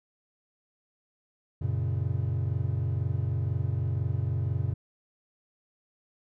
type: chord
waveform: triangle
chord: F# major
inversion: none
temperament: equal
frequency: 92.5 / 116.54 / 138.59 Hz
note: F#2 / A#2 / C#3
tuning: 0 / 0 / 0 cents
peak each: -28 / -28 / -30 dBFS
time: 1.61-4.74 s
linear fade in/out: 10 ms
effects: none